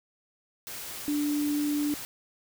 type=tone in noise; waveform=sine; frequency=293.7 Hz; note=D4; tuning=in tune; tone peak=-25 dBFS; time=1.08-1.94 s; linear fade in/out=0 ms; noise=white; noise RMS=-39 dBFS; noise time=0.67-2.05 s; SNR=+11 dB; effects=none